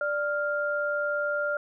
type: tone pair together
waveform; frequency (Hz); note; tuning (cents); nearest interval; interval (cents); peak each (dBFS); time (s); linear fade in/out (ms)
sine; 588 / 1398.5; D5 / F6; +2 / +2; octave + minor third; 1500; -28; 0.01-1.57; 2
effects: none